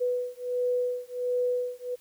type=beating tone pair; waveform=sine; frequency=493.9 / 495.3 Hz; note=B4 / B4; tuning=0 / +5 cents; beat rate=1.4 Hz; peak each=-29 / -29 dBFS; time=0-1.96 s; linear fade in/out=20 ms; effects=white hiss -60 dBFS RMS until 2 s